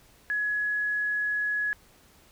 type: tone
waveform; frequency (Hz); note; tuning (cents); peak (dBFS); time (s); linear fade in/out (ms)
sine; 1685; G#6; +25; -25; 0.3-1.73; 0
effects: pink hiss -58 dBFS RMS until 2.31 s